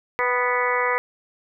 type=harmonic tone with a mistuned harmonic; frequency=246.9 Hz; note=B3; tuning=in tune; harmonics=2 / 3 / 4 / 5 / 6 / 7 / 8 / 9; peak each=-25 / -34 / -25 / -27 / -33 / -31 / -25 / -31 dBFS; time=0.19-0.98 s; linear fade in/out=0 ms; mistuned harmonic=3; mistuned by=+34 cents; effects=none